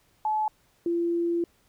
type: tone pair in turn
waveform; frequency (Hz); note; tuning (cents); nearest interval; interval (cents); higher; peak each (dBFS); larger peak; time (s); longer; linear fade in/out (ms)
sine; 860 / 341.3; A5 / F4; -40 / -40; octave + major third; 1600; first; -23; neither; 0.25-0.48 / 0.86-1.44; second; 2
effects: pink hiss -65 dBFS RMS until 1.68 s